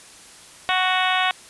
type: harmonic tone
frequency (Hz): 370.4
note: F#4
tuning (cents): +2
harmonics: 2 / 3 / 4 / 5 / 6 / 7 / 8 / 9 / 10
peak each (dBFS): -23 / -25 / -26 / -27 / -28 / -28 / -29 / -30 / -30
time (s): 0.69-1.31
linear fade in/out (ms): 0
effects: white hiss -45 dBFS RMS until 1.49 s + resampled to 24000 Hz